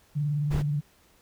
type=tone with vibrato; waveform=sine; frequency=146.83 Hz; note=D3; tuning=in tune; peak=-24 dBFS; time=0.15-0.81 s; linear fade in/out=20 ms; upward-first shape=sine; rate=19 Hz; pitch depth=58 cents each way
type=noise; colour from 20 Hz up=brown; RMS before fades=-29 dBFS; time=0.5-0.63 s; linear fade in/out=20 ms
effects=pink hiss -61 dBFS RMS until 1.21 s